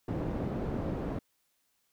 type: low-pass noise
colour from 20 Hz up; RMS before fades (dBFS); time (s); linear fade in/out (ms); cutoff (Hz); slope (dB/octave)
white; -34; 0.08-1.19; 5; 350; 12
effects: white hiss -75 dBFS RMS until 1.92 s